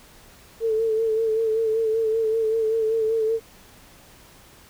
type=tone with vibrato; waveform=sine; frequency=444.8 Hz; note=A4; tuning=19 cents sharp; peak=-19 dBFS; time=0.6-3.4 s; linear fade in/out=50 ms; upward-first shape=sine; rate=5.2 Hz; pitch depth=39 cents each way; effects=pink hiss -50 dBFS RMS until 4.69 s